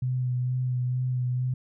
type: tone with vibrato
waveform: sine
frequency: 126.1 Hz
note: B2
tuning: 36 cents sharp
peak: -24 dBFS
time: 0.02-1.54 s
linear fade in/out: 5 ms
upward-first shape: sine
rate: 2.2 Hz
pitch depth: 20 cents each way
effects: none